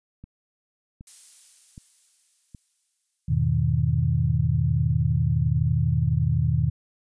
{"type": "click train", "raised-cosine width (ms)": 5, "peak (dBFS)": -29, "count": 5, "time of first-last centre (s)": [0.24, 3.317], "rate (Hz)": 1.3}
{"type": "noise with exponential decay", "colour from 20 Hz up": "violet", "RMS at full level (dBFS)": -40, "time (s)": [1.07, 4.02], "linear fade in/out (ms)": 2, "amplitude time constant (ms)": 640}
{"type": "chord", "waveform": "sine", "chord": "E major seventh", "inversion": "none", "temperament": "equal", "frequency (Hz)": [82.41, 103.83, 123.47, 155.56], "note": ["E2", "G#2", "B2", "D#3"], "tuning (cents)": [0, 0, 0, 0], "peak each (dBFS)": [-26, -28, -23, -24], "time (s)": [3.28, 6.7], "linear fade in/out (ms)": 10}
{"effects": ["resampled to 22050 Hz"]}